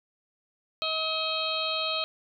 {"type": "harmonic tone with a mistuned harmonic", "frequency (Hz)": 636, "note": "D#5", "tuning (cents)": 38, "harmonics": [1, 2, 4, 5, 6, 7], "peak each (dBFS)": [-34, -34, -34, -34, -34, -34], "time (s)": [0.82, 2.04], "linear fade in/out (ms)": 0, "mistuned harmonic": 7, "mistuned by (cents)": -83, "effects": []}